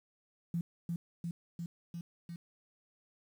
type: tone with echo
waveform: sine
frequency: 170 Hz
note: F3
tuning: 46 cents flat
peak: -31 dBFS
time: 0.54-0.61 s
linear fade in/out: 2 ms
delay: 350 ms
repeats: 5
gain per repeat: -2 dB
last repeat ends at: 2.36 s
effects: 10-bit